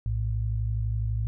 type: tone pair together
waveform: sine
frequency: 57.95 / 110 Hz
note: A#1 / A2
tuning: -10 / 0 cents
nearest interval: major seventh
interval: 1110 cents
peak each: -28 / -27 dBFS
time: 0.06-1.27 s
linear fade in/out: 0 ms
effects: none